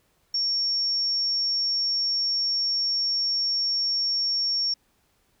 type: tone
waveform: sine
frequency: 5500 Hz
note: F8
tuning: 27 cents flat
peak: -22 dBFS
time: 0.34-4.74 s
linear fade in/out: 5 ms
effects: pink hiss -67 dBFS RMS until 5.4 s